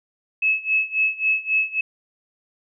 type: tone with tremolo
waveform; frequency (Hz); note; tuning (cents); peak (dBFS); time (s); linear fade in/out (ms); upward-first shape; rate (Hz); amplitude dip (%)
sine; 2589; E7; -32; -15; 0.42-1.81; 5; sine; 3.7; 90
effects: none